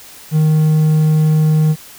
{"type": "tone", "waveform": "triangle", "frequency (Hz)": 155.3, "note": "D#3", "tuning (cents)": -3, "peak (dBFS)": -7, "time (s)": [0.31, 1.76], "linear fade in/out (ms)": 50, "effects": ["white hiss -38 dBFS RMS until 1.98 s"]}